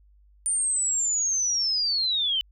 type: linear sweep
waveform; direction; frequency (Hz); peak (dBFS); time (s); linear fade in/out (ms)
sine; down; 9040 to 2989; -22; 0.46-2.41; 0
effects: added 50 Hz sine -54 dBFS peak until 2.51 s